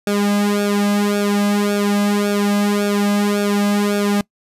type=tone with flanger; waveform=sawtooth; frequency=204.4 Hz; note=G#3; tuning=27 cents flat; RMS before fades=-17 dBFS; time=0.07-4.21 s; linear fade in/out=2 ms; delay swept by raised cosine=0.99 to 2.19 ms; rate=1.8 Hz; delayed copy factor=-1; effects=noise-tail reverb RT60 0.1 s tail -23 dB re dry + resampled to 32000 Hz